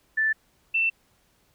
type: tone pair in turn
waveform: sine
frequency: 1760 / 2678 Hz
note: A6 / E7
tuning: 0 / +27 cents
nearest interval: perfect fifth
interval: 727 cents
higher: second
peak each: -20 dBFS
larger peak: neither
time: 0.17-0.33 / 0.74-0.9 s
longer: neither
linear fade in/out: 10 ms
effects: pink hiss -65 dBFS RMS until 1.54 s